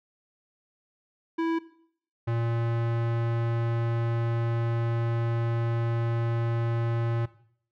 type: tone pair in turn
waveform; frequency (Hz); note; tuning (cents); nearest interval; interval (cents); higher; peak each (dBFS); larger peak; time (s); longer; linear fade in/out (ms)
square; 329.1 / 116.35; E4 / A#2; -3 / -3; octave + tritone; 1800; first; -25 / -26; first; 1.38-1.59 / 2.27-7.26; second; 10
effects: noise-tail reverb RT60 0.6 s tail -17 dB re dry + low-pass 2000 Hz 12 dB/octave